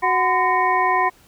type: harmonic tone with a mistuned harmonic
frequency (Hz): 370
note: F#4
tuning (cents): 0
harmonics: 1 / 2 / 3 / 5 / 6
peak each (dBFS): -26 / -21 / -18 / -24 / -27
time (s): 0.02-1.1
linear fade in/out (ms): 20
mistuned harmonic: 3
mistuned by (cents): -150
effects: pink hiss -53 dBFS RMS until 1.27 s